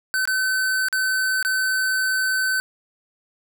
square tone with dropouts, 1525 Hz, G6, 48 cents flat, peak -20 dBFS, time 0.14-2.6 s, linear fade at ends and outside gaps 0 ms, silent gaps 0.254-0.275 / 0.885-0.927 / 1.427-1.449 s, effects none

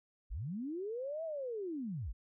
sine linear two-way sweep, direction up then down, 34.26 to 664 to 34.26 Hz, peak -37 dBFS, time 0.3-2.13 s, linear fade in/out 20 ms, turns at 1.24 s, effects none

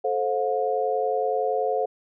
sine tone cluster, 436.4 / 527 / 717 Hz, A4 / C5 / F5, -14 / +12 / +45 cents, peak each -26 dBFS, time 0.04-1.86 s, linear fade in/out 10 ms, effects none

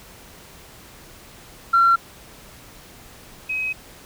sine tone pair in turn, 1365 / 2537 Hz, F6 / D#7, -40 / +33 cents, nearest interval major seventh, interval 1073 cents, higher second, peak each -11 / -22 dBFS, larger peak first, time 1.73-1.96 / 3.49-3.73 s, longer second, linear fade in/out 10 ms, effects tanh soft clip ceiling -8 dBFS + pink hiss -45 dBFS RMS until 4.05 s

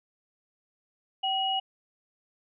sine tone pair together, 768 / 2900 Hz, G5 / F#7, -36 / -35 cents, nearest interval octave + major seventh, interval 2301 cents, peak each -28 dBFS, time 1.23-1.6 s, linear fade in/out 10 ms, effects none

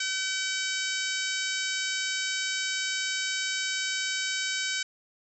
harmonic tone, 763 Hz, G5, 47 cents flat, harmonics 2 / 3 / 4 / 5 / 6 / 7 / 8 / 9 / 10, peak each -33 / -35 / -36 / -37 / -38 / -38 / -39 / -40 / -40 dBFS, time 0-4.83 s, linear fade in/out 5 ms, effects none

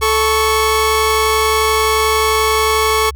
sawtooth tone pair together, 437.2 / 1108.7 Hz, A4 / C#6, -11 / 0 cents, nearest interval octave + major third, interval 1611 cents, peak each -11 dBFS, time 0.01-3.11 s, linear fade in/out 20 ms, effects added 69 Hz sine -26 dBFS peak until 3.15 s

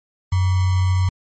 sine tone with sample-and-hold, 92.5 Hz, F#2, in tune, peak -14 dBFS, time 0.32-1.09 s, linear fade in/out 5 ms, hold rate 1050 Hz, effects MP3 32 kbps

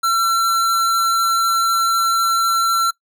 square tone, 1352 Hz, E6, 43 cents sharp, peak -15 dBFS, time 0.03-2.91 s, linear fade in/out 10 ms, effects noise-tail reverb RT60 0.1 s tail -21 dB re dry

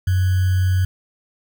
sine tone with sample-and-hold, 92.5 Hz, F#2, in tune, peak -14 dBFS, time 0.07-0.85 s, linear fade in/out 5 ms, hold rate 1575 Hz, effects none

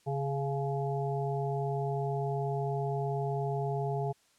harmonic tone with a mistuned harmonic, 138.59 Hz, C#3, in tune, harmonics 1 / 3 / 5 / 6, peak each -32 / -35 / -37 / -40 dBFS, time 0.06-4.13 s, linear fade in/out 20 ms, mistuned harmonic 6, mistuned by +35 cents, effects white hiss -67 dBFS RMS until 4.38 s + low-pass 9000 Hz 12 dB/octave

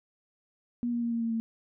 sine tone with pitch steps, 239.9 / 237.1 / 234.4 / 231.7 / 229.1 / 226.4 Hz, A#3 / A#3 / A#3 / A#3 / A#3 / A3, +50 / +30 / +10 / -10 / -30 / +50 cents, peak -27 dBFS, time 0.83-1.4 s, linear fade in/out 0 ms, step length 95 ms, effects none

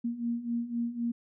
sine beating tone pair, 233.1 / 237 Hz, A#3 / A#3, 0 / +29 cents, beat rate 3.9 Hz, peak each -35 / -31 dBFS, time 0.04-1.12 s, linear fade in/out 10 ms, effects none

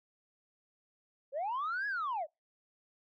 sine linear two-way sweep, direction up then down, 510 to 1700 to 558 Hz, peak -31 dBFS, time 1.32-2.27 s, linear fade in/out 50 ms, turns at 1.87 s, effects noise-tail reverb RT60 0.2 s tail -26 dB re dry + tanh soft clip ceiling -30 dBFS

